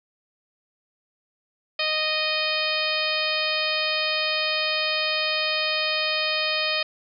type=harmonic tone; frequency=620 Hz; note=D#5; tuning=6 cents flat; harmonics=1 / 2 / 3 / 4 / 5 / 6 / 7 / 8; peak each=-30 / -33 / -32 / -27 / -30 / -32 / -30 / -32 dBFS; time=1.79-6.83 s; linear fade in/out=5 ms; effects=none